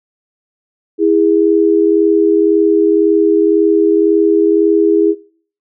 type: tone pair together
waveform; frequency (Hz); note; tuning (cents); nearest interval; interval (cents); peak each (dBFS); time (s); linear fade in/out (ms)
sine; 327.3 / 409.2; E4 / G#4; -12 / -26; major third; 386; -11; 0.98-5.15; 50
effects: noise-tail reverb RT60 0.5 s tail -22 dB re dry